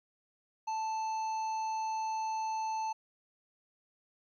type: harmonic tone with a mistuned harmonic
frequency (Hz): 880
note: A5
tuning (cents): 0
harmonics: 1 / 3 / 5 / 7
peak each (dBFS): -32 / -50 / -53 / -51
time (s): 0.67-2.93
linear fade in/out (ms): 10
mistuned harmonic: 5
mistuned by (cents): -37
effects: 12-bit